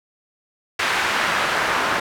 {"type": "noise with band-pass filter sweep", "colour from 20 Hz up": "pink", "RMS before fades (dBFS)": -21, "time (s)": [0.79, 2], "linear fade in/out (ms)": 5, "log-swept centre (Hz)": [1800, 1200], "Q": 1.1, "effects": []}